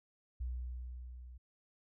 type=tone with level ramp; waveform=sine; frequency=61.74 Hz; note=B1; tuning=in tune; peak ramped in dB=-35 to -49 dBFS; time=0.4-1.38 s; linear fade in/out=10 ms; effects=none